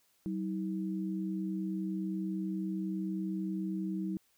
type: tone pair together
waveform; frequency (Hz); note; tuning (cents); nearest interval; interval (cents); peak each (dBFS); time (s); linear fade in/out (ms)
sine; 190 / 319.5; F#3 / D#4; +46 / +46; major sixth; 900; -34 / -37; 0.26-4.17; 0
effects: white hiss -71 dBFS RMS until 4.37 s